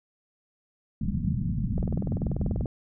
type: low-pass noise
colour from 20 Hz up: white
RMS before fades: -28 dBFS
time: 1.01-2.66 s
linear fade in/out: 5 ms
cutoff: 220 Hz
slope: 48 dB/octave
type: click train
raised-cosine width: 2 ms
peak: -19 dBFS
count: 19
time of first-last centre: 1.78-2.658 s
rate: 20.5 Hz
effects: none